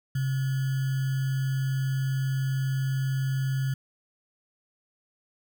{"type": "tone with sample-and-hold", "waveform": "sine", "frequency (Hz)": 133.7, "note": "C3", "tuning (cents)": 38, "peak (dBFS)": -24, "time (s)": [0.15, 3.74], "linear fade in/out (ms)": 5, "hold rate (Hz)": 1575, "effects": []}